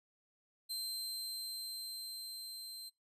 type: tone with level ramp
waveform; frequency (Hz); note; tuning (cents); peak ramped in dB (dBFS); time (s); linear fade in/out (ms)
sawtooth; 4125; C8; -25; -35 to -43; 0.69-2.9; 20
effects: noise-tail reverb RT60 0.2 s tail -22 dB re dry + resampled to 32000 Hz